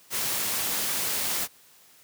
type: noise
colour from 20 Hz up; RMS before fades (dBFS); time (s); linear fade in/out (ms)
white; -28; 0.1-1.48; 50
effects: white hiss -56 dBFS RMS until 2.03 s + high-pass 80 Hz 12 dB/octave